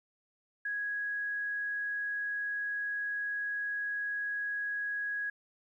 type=tone; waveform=sine; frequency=1661.2 Hz; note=G#6; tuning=in tune; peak=-32 dBFS; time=0.65-5.3 s; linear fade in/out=5 ms; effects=12-bit